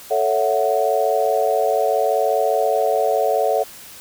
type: chord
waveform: sine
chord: F# minor seventh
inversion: first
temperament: equal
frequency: 440 / 554.4 / 659.3 / 740 Hz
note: A4 / C#5 / E5 / F#5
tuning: 0 / 0 / 0 / 0 cents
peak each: -21 dBFS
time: 0.1-3.64 s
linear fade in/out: 20 ms
effects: white hiss -40 dBFS RMS until 4 s